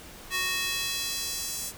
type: tone with high-pass filter sweep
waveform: square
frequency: 370.3 Hz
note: F#4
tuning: 1 cent sharp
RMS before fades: -31 dBFS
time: 0.3-1.73 s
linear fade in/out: 50 ms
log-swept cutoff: 1900 to 7300 Hz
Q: 1.2
effects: pink hiss -46 dBFS RMS until 1.77 s